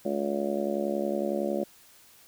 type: harmonic tone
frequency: 70.9 Hz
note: C#2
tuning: 40 cents sharp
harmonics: 3 / 4 / 5 / 6 / 7 / 8 / 9 / 10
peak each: -32 / -37 / -32 / -39 / -41 / -31 / -39 / -41 dBFS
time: 0.05-1.64 s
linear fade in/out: 5 ms
effects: white hiss -56 dBFS RMS until 2.27 s